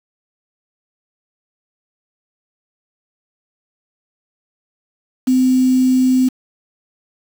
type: tone with quantisation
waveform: sine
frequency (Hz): 256.8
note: C4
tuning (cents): -32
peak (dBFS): -10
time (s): 5.27-6.29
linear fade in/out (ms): 10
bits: 5
effects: none